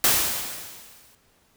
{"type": "noise with exponential decay", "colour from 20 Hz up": "white", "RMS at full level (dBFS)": -17, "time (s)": [0.04, 1.15], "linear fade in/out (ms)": 1, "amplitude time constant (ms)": 240, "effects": ["pink hiss -62 dBFS RMS until 1.56 s"]}